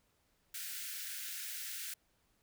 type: high-pass noise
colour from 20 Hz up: white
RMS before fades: -43 dBFS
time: 0.54-1.94 s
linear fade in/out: 5 ms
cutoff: 1400 Hz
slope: 96 dB/octave
effects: pink hiss -75 dBFS RMS until 2.42 s